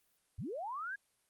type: linear sweep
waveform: sine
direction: up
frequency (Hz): 61.74 to 1669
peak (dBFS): -38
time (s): 0.38-0.96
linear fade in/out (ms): 10
effects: white hiss -75 dBFS RMS until 1.29 s + Opus 32 kbps